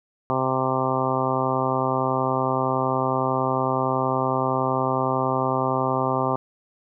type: harmonic tone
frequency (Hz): 130.81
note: C3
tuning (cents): 0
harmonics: 1 / 2 / 3 / 4 / 5 / 6 / 7 / 8 / 9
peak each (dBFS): -29 / -29 / -29 / -29 / -29 / -29 / -29 / -29 / -29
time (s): 0.3-6.36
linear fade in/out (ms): 0
effects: none